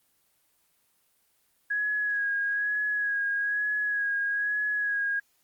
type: tone with vibrato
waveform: sine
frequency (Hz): 1661.2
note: G#6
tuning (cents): 0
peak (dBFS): -25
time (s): 1.7-5.2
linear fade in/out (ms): 10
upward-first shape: sine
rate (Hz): 1.1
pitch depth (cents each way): 30
effects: white hiss -69 dBFS RMS until 5.43 s + Opus 24 kbps